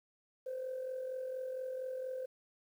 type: tone with amplitude modulation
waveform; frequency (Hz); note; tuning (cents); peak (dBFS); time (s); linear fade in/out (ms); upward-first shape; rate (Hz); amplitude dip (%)
sine; 516; C5; -24; -34; 0.46-2.26; 10; sine; 44.3; 55
effects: tanh soft clip ceiling -33 dBFS + 11-bit